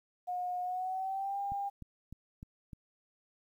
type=tone with pitch glide; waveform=sine; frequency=721 to 800 Hz; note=F#5 to G5; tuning=-45 to +35 cents; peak=-33 dBFS; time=0.27-1.7 s; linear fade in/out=20 ms; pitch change=+180 cents; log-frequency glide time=0.62-1.39 s
type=click train; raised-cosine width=5 ms; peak=-33 dBFS; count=5; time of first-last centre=1.52-2.732 s; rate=3.3 Hz
effects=11-bit